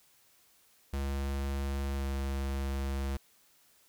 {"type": "tone with pitch glide", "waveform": "square", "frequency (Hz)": [69, 68.25], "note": ["C#2", "C#2"], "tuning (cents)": [-7, -26], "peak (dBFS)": -32, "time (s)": [0.93, 3.17], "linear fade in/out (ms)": 5, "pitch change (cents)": -19, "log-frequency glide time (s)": [1.95, 2.04], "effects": ["white hiss -65 dBFS RMS until 3.88 s"]}